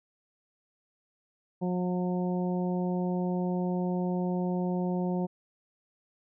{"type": "harmonic tone", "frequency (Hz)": 180, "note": "F#3", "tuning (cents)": -47, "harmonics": [1, 2, 3, 4, 5], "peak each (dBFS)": [-28, -34, -38, -40, -42], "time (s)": [1.61, 5.27], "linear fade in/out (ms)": 20, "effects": []}